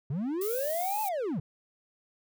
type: linear two-way sweep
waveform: triangle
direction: up then down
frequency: 123.47 to 880 to 123.47 Hz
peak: -27 dBFS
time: 0.1-1.4 s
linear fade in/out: 5 ms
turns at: 1.02 s
type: noise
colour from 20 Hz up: violet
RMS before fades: -37 dBFS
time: 0.41-1.09 s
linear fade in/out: 5 ms
effects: none